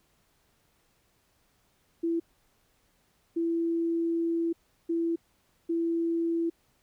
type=tone bursts at uneven times; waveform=sine; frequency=333.9 Hz; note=E4; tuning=22 cents sharp; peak=-25 dBFS; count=4; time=2.03-2.2 / 3.36-4.53 / 4.89-5.16 / 5.69-6.5 s; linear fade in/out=10 ms; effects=pink hiss -69 dBFS RMS until 6.82 s